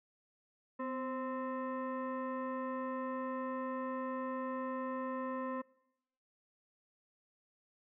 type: tone with frequency modulation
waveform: sine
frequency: 255.2 Hz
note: C4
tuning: 43 cents flat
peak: -36 dBFS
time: 0.79-5.62 s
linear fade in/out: 10 ms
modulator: 782 Hz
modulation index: 1.3
effects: noise-tail reverb RT60 0.9 s tail -24 dB re dry